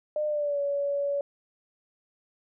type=tone with pitch glide; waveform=sine; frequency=604 to 566.8 Hz; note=D5 to C#5; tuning=+48 to +38 cents; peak=-25 dBFS; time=0.16-1.21 s; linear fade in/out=2 ms; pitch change=-110 cents; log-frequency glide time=0.27-0.6 s; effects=none